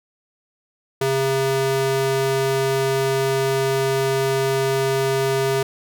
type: tone with high-pass filter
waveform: square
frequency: 134.8 Hz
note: C#3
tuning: 48 cents flat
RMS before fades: -20 dBFS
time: 1.01-5.63 s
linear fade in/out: 5 ms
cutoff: 280 Hz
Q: 2.4
effects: none